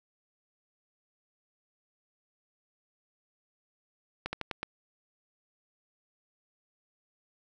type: slowing click train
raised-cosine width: 0.3 ms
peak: -17 dBFS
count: 5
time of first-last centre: 4.26-4.63 s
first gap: 70 ms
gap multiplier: 1.19
effects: none